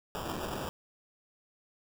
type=noise with sample-and-hold; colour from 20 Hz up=white; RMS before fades=-37 dBFS; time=0.15-0.69 s; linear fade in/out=0 ms; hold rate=2100 Hz; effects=none